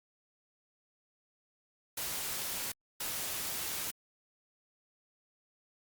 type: noise bursts at uneven times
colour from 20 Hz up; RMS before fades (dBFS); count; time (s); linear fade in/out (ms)
white; -37; 2; 1.97-2.72 / 3-3.91; 5
effects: Opus 48 kbps